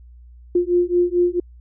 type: beating tone pair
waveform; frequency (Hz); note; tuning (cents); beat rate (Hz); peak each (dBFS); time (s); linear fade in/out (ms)
sine; 350.6 / 355.1; F4 / F4; +7 / +29; 4.5; -18; 0.55-1.4; 5
effects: added 60 Hz sine -41 dBFS peak until 1.6 s